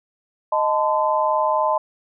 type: chord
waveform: sine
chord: A diminished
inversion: second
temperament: equal with one note detuned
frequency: 622.3 / 880 / 1023.8 Hz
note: Eb5 / A5 / C6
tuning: 0 / 0 / -38 cents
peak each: -21 dBFS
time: 0.52-1.78 s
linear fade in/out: 5 ms
effects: none